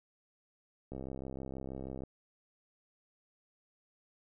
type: click train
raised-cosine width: 2 ms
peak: -29 dBFS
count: 75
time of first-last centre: 0.92-2.036 s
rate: 66.3 Hz
effects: none